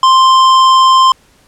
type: tone with hard clipping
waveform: sine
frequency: 1046.5 Hz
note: C6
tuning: in tune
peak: -6 dBFS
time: 0.03-1.12 s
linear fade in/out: 2 ms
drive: 11 dB
effects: pink hiss -49 dBFS RMS until 1.47 s + low-pass 11000 Hz 12 dB/octave